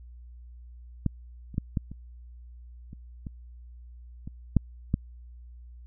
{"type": "clicks", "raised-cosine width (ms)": 5, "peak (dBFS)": [-12, -29, -14, -14, -27, -29, -24, -25, -7, -11], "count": 10, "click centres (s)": [1.063, 1.543, 1.581, 1.772, 1.916, 2.931, 3.268, 4.275, 4.567, 4.941], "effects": ["added 60 Hz sine -44 dBFS peak until 5.86 s"]}